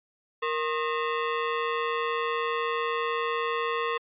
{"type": "ring-modulated tone", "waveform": "sawtooth", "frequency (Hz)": 770, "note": "G5", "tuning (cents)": -31, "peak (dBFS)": -19, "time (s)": [0.42, 3.98], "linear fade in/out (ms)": 10, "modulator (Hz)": 303, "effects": ["resampled to 8000 Hz"]}